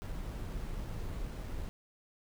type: noise with sample-and-hold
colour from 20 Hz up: brown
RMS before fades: -39 dBFS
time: 0.02-1.69 s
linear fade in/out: 0 ms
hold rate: 11025 Hz
effects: none